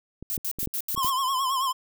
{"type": "clicks", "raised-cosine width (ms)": 3, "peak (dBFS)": -25, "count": 8, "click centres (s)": [0.226, 0.378, 0.587, 0.63, 0.674, 0.946, 0.977, 1.047]}
{"type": "noise bursts", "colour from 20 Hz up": "violet", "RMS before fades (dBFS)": -29, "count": 6, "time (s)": [0.3, 1.098], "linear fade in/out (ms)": 0, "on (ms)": 68, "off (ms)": 78}
{"type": "tone with vibrato", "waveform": "square", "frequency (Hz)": 1058, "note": "C6", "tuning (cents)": 19, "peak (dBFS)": -24, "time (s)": [0.96, 1.73], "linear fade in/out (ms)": 20, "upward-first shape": "triangle", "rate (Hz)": 9.2, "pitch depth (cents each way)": 100}
{"effects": []}